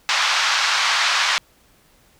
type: band-pass noise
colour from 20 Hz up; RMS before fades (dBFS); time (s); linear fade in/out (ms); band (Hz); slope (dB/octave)
pink; -19; 0.09-1.38; 0; 990 to 5600; 24
effects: pink hiss -56 dBFS RMS until 2.19 s